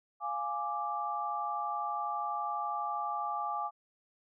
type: chord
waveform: sine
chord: D diminished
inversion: first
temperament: equal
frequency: 698.5 / 830.6 / 1174.7 Hz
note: F5 / Ab5 / D6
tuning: 0 / 0 / 0 cents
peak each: -40 / -36 / -35 dBFS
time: 0.2-3.71 s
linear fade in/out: 50 ms
effects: none